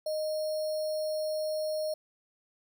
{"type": "tone with sample-and-hold", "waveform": "sine", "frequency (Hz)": 619, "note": "D#5", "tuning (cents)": -9, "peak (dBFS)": -29, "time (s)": [0.06, 1.94], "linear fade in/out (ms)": 5, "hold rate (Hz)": 4900, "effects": []}